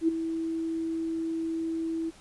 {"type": "tone with ADSR envelope", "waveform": "sine", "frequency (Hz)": 326.7, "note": "E4", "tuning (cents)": -15, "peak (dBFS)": -18, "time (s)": [0.01, 2.11], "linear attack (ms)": 73, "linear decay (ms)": 10, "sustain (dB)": -10, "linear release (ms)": 25, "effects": ["pink hiss -54 dBFS RMS until 2.2 s", "resampled to 24000 Hz"]}